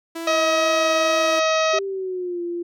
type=tone with vibrato; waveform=sawtooth; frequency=329.6 Hz; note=E4; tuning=in tune; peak=-24 dBFS; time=0.15-1.4 s; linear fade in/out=10 ms; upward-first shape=triangle; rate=2.2 Hz; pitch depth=16 cents each way
type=harmonic tone; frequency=636 Hz; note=D#5; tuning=38 cents sharp; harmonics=1 / 2 / 3 / 4 / 5 / 6 / 7 / 8 / 9 / 10; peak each=-19 / -23 / -29 / -27 / -34 / -30 / -36 / -36 / -33 / -38 dBFS; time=0.27-1.79 s; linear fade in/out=5 ms
type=tone with pitch glide; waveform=sine; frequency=392.6 to 345.7 Hz; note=G4 to F4; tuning=+3 to -18 cents; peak=-24 dBFS; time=1.73-2.63 s; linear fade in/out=10 ms; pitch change=-221 cents; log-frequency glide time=1.85-2.42 s
effects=none